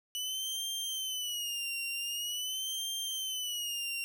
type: tone with vibrato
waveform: sawtooth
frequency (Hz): 2960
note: F#7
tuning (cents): 0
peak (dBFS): -31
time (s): 0.15-4.04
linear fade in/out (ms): 0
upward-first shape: sine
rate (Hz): 0.45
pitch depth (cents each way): 120
effects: none